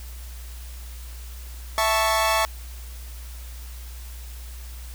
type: chord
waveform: sawtooth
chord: A major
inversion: second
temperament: equal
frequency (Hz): 659.3 / 880 / 1108.7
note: E5 / A5 / C#6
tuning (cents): 0 / 0 / 0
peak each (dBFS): -20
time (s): 1.78-2.45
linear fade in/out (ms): 0
effects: added 60 Hz sine -35 dBFS peak until 4.94 s + white hiss -46 dBFS RMS until 4.94 s